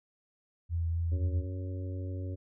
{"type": "tone with vibrato", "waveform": "sine", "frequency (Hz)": 83.8, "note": "E2", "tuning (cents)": 29, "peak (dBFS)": -28, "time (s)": [0.69, 1.46], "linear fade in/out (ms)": 50, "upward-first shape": "triangle", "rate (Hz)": 3.9, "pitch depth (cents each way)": 21}
{"type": "harmonic tone", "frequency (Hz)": 92.5, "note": "F#2", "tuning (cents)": 0, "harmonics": [1, 3, 4, 5, 6], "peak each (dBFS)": [-34, -44, -48, -52, -50], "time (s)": [1.11, 2.36], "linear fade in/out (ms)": 20}
{"effects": []}